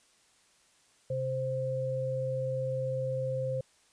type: tone pair together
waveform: sine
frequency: 130.81 / 523.2 Hz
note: C3 / C5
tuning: 0 / 0 cents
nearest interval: 2 octaves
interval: 2400 cents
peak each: -34 / -31 dBFS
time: 1.1-3.61 s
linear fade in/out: 5 ms
effects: white hiss -65 dBFS RMS until 3.92 s + resampled to 22050 Hz